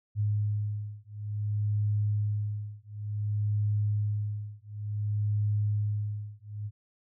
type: beating tone pair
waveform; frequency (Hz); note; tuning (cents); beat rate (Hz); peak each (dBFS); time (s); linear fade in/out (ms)
sine; 104.2 / 104.76; G#2 / G#2; +6 / +16; 0.56; -30; 0.15-6.71; 50
effects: none